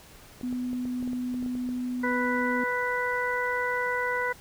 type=clicks; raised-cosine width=2 ms; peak=-29 dBFS; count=12; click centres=0.412 / 0.527 / 0.731 / 0.854 / 1.027 / 1.076 / 1.132 / 1.343 / 1.427 / 1.462 / 1.553 / 1.69 s
type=tone; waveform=sine; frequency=249.3 Hz; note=B3; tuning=16 cents sharp; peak=-28 dBFS; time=0.43-2.64 s; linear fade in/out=5 ms
type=harmonic tone; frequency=494 Hz; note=B4; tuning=in tune; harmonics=1 / 2 / 3 / 4; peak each=-31 / -31 / -31 / -31 dBFS; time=2.03-4.33 s; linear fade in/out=10 ms
effects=pink hiss -51 dBFS RMS until 4.4 s